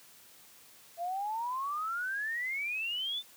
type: exponential sweep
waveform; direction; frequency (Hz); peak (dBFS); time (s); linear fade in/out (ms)
sine; up; 670 to 3597; -32; 0.97-3.23; 50
effects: white hiss -57 dBFS RMS until 3.36 s + high-pass 80 Hz 12 dB/octave